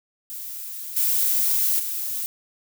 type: noise with level steps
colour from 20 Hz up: violet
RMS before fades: -34 / -21 / -28 dBFS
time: 0.3-2.26 s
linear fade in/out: 0 ms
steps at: 0.96 / 1.79 s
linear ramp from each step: 10 ms
effects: none